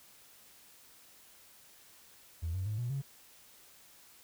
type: tone with pitch steps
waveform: triangle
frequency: 82.7 / 93.91 / 106.63 / 121.08 / 137.49 Hz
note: E2 / F#2 / G#2 / B2 / C#3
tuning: +6 / +26 / +46 / -34 / -14 cents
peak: -29 dBFS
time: 2.42-3.02 s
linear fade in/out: 20 ms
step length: 120 ms
effects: tanh soft clip ceiling -30 dBFS + white hiss -59 dBFS RMS until 4.23 s